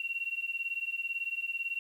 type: beating tone pair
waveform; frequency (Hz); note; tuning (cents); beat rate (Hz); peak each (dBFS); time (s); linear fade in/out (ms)
sine; 2733 / 2751; F7 / F7; -38 / -27; 18; -35 / -36; 0-1.79; 2
effects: 10-bit